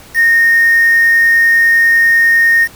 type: tone with quantisation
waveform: sine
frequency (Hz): 1845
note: A#6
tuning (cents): -18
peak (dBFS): -6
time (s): 0.14-2.68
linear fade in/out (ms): 50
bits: 4
effects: pink hiss -38 dBFS RMS until 2.75 s